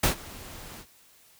pink noise with ADSR envelope, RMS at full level -20 dBFS, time 0.03-0.86 s, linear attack 7 ms, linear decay 110 ms, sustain -23 dB, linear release 68 ms, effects white hiss -58 dBFS RMS until 1.39 s

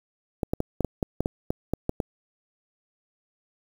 clicks, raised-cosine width 2 ms, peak -11 dBFS, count 12, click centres 0.432 / 0.535 / 0.604 / 0.807 / 0.847 / 1.028 / 1.206 / 1.259 / 1.505 / 1.736 / 1.894 / 2.002 s, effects 7-bit

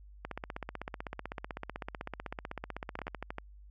two click trains, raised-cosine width 0.5 ms, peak -22 / -22 dBFS, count 6 / 46, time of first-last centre 2.99-3.384 / 0.25-3.08 s, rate 12.7 / 15.9 Hz, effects added 50 Hz sine -50 dBFS peak until 3.7 s + MP3 96 kbps

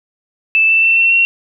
sine tone with pitch steps, 2637 / 2660 / 2683 / 2706 / 2730 Hz, E7 / E7 / E7 / E7 / F7, 0 / +15 / +30 / +45 / -40 cents, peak -8 dBFS, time 0.55-1.25 s, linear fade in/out 0 ms, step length 140 ms, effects none

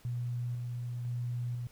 sine tone with tremolo, 121.3 Hz, B2, 31 cents flat, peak -32 dBFS, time 0.05-1.67 s, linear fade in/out 0 ms, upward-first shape square, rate 1 Hz, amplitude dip 25%, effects pink hiss -61 dBFS RMS until 1.71 s

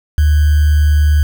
sine tone with sample-and-hold, 74.8 Hz, D2, 32 cents sharp, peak -7 dBFS, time 0.18-1.23 s, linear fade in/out 0 ms, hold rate 1575 Hz, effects none

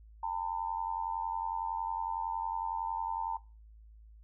sine tone with amplitude modulation, 904 Hz, A5, 47 cents sharp, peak -28 dBFS, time 0.23-3.37 s, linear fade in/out 5 ms, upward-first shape sine, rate 90.9 Hz, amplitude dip 80%, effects noise-tail reverb RT60 0.3 s tail -19 dB re dry + added 54 Hz sine -52 dBFS peak until 4.23 s

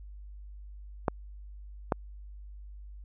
clicks, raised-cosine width 1 ms, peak -11 dBFS, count 2, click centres 1.082 / 1.922 s, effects added 50 Hz sine -43 dBFS peak until 3.04 s

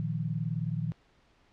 sine chord, Bb suspended fourth, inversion none, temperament equal, 116.54 / 155.56 / 174.61 Hz, Bb2 / Eb3 / F3, 0 / 0 / 0 cents, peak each -34 / -32 / -36 dBFS, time 0-0.92 s, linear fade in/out 0 ms, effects pink hiss -65 dBFS RMS until 1.52 s + low-pass 4000 Hz 12 dB/octave

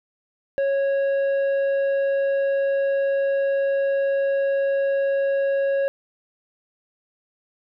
sine tone with tanh clipping, 551 Hz, C#5, 11 cents flat, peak -20 dBFS, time 0.58-5.88 s, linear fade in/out 0 ms, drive 7 dB, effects none

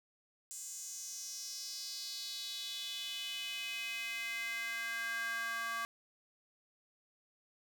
square tone with high-pass filter sweep, 229.8 Hz, A#3, 25 cents flat, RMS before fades -41 dBFS, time 0.51-5.85 s, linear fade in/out 0 ms, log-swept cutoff 7500 to 1300 Hz, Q 4.1, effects none

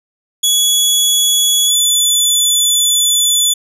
20% pulse tone with pitch glide, 3375 to 3474 Hz, G#7 to A7, +27 to -23 cents, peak -4 dBFS, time 0.43-3.54 s, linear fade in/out 10 ms, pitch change +50 cents, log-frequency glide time 1.66-1.75 s, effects none

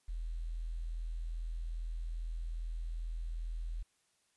sine tone with quantisation, 41.22 Hz, E1, 1 cent sharp, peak -36 dBFS, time 0.08-3.83 s, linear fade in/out 10 ms, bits 11, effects white hiss -75 dBFS RMS until 4.36 s + resampled to 24000 Hz

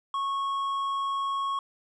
sine tone with hard clipping, 1100 Hz, C#6, 14 cents flat, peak -28 dBFS, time 0.14-1.59 s, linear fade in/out 2 ms, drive 5 dB, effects resampled to 24000 Hz

